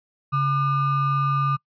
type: ring-modulated tone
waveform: triangle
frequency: 671 Hz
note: E5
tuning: 31 cents sharp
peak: -14 dBFS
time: 0.32-1.57 s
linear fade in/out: 20 ms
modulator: 532 Hz
effects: noise-tail reverb RT60 0.1 s tail -26 dB re dry + resampled to 11025 Hz